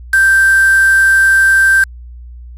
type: tone with quantisation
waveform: sine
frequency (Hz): 1568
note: G6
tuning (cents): 0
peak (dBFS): -6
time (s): 0.13-1.84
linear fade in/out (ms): 5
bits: 3
effects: added 60 Hz sine -29 dBFS peak until 2.57 s + resampled to 32000 Hz